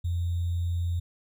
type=tone with sample-and-hold; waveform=sine; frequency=86.5 Hz; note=F2; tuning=16 cents flat; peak=-25 dBFS; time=0.04-1 s; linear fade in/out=10 ms; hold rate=3675 Hz; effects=none